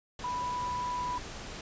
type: tone in noise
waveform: sine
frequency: 987.8 Hz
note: B5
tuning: in tune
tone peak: -31 dBFS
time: 0.24-1.18 s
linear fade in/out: 2 ms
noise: pink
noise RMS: -42 dBFS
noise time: 0.19-1.61 s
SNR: +8 dB
effects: resampled to 16000 Hz